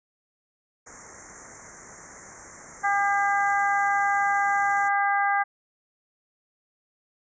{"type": "band-stop noise", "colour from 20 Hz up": "white", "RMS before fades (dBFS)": -39, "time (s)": [0.86, 4.89], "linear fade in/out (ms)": 10, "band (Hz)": [2100, 5900], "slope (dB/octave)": 96}
{"type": "harmonic tone", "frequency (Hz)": 401.7, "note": "G4", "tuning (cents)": 42, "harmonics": [2, 3, 4, 5], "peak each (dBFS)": [-23, -28, -26, -31], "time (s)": [2.83, 5.44], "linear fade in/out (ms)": 20}
{"effects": ["resampled to 16000 Hz"]}